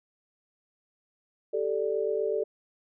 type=chord; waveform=sine; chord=G suspended second; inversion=none; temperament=equal; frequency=392 / 440 / 587.3 Hz; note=G4 / A4 / D5; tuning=0 / 0 / 0 cents; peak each=-31 / -28 / -32 dBFS; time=1.53-2.44 s; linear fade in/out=10 ms; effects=none